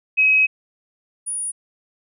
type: tone pair in turn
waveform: sine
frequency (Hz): 2546 / 9674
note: D#7 / D#9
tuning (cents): +39 / -50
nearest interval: octave + major seventh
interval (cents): 2311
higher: second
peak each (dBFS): -12 / -23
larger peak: first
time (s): 0.17-0.47 / 1.26-1.52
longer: first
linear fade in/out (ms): 20
effects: none